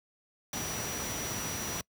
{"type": "tone in noise", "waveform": "sine", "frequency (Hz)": 5850, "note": "F#8", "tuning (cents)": -21, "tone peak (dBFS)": -39, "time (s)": [0.53, 1.81], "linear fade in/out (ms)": 2, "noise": "pink", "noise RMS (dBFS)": -36, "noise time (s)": [0.53, 1.81], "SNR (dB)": -6, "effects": ["noise-tail reverb RT60 0.1 s tail -25 dB re dry", "high-pass 80 Hz 12 dB/octave"]}